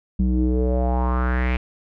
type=tone with low-pass filter sweep; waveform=square; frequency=62.4 Hz; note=B1; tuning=19 cents sharp; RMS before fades=-20 dBFS; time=0.19-1.57 s; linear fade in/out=5 ms; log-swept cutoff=210 to 2500 Hz; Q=4.5; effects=none

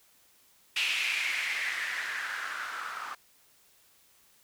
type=noise with low-pass filter sweep; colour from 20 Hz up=violet; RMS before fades=-33 dBFS; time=0.76-3.15 s; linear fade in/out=5 ms; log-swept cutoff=2700 to 1200 Hz; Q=4.8; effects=white hiss -63 dBFS RMS until 4.43 s

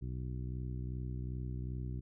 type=harmonic tone; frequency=62.6 Hz; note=B1; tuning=24 cents sharp; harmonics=1 / 2 / 3 / 4 / 5 / 6; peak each=-40 / -40 / -48 / -53 / -52 / -56 dBFS; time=0.01-2.01 s; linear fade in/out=20 ms; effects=none

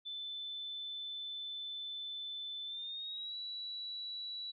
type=tone with pitch glide; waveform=sine; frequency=3520 to 3928 Hz; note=A7 to B7; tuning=0 to -10 cents; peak=-40 dBFS; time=0.05-4.52 s; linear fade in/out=20 ms; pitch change=+190 cents; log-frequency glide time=2.66-3.36 s; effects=none

